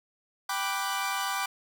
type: chord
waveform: sawtooth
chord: G major seventh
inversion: none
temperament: equal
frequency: 784 / 987.8 / 1174.7 / 1480 Hz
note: G5 / B5 / D6 / F#6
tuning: 0 / 0 / 0 / 0 cents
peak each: -30 / -31 / -29 / -33 dBFS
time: 0.49-1.46 s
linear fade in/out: 5 ms
effects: none